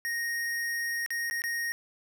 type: tone with dropouts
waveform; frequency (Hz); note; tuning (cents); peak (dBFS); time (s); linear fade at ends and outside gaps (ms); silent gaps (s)
square; 1864.7; A#6; 0; -30; 0.05-1.72; 0; 1.062-1.105 / 1.299-1.31 / 1.419-1.439
effects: none